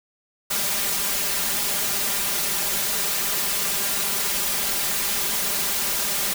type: noise with comb filter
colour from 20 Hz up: white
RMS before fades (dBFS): -24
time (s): 0.5-6.34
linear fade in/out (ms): 10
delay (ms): 5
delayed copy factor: +0.95
effects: none